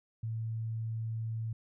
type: tone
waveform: sine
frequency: 112.5 Hz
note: A2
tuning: 39 cents sharp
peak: -33 dBFS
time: 0.23-1.53 s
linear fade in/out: 5 ms
effects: none